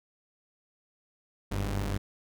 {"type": "tone pair together", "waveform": "sawtooth", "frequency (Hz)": [47.29, 100.2], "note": ["F#1", "G2"], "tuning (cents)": [39, 38], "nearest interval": "octave + minor second", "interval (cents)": 1299, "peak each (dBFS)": -28, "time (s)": [1.51, 1.98], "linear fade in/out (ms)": 10, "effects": []}